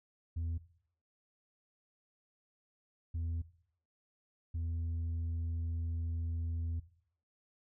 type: tone bursts at uneven times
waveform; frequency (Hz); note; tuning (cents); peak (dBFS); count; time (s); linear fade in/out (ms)
sine; 83; E2; +12; -31; 3; 0.36-0.58 / 3.14-3.42 / 4.54-6.8; 10
effects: noise-tail reverb RT60 0.6 s tail -18 dB re dry + tanh soft clip ceiling -33 dBFS